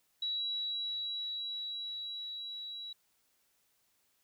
sine tone with level ramp, 3901 Hz, B7, 22 cents flat, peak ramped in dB -32 to -41 dBFS, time 0.22-2.93 s, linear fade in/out 5 ms, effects white hiss -74 dBFS RMS until 4.23 s

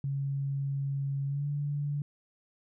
sine tone with pitch glide, 138.6 to 144.74 Hz, C#3 to D3, 0 to -25 cents, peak -29 dBFS, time 0.04-2.02 s, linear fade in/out 2 ms, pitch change +75 cents, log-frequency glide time 1.26-1.47 s, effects none

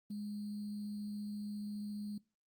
sine tone with sample-and-hold, 207.3 Hz, G#3, 3 cents flat, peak -39 dBFS, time 0.1-2.18 s, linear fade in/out 5 ms, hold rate 4410 Hz, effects noise-tail reverb RT60 0.3 s tail -23 dB re dry + Opus 24 kbps

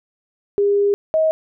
sine tone pair in turn, 404.7 / 633.9 Hz, G#4 / D#5, -45 / +32 cents, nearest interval minor sixth, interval 777 cents, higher second, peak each -13 dBFS, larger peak neither, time 0.58-0.94 / 1.14-1.31 s, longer first, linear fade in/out 0 ms, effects none

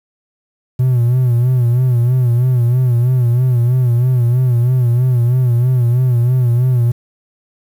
triangle tone with vibrato, 123.47 Hz, B2, in tune, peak -7 dBFS, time 0.79-6.92 s, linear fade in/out 10 ms, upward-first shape sine, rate 3.1 Hz, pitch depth 80 cents each way, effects tanh soft clip ceiling -3 dBFS + 7-bit

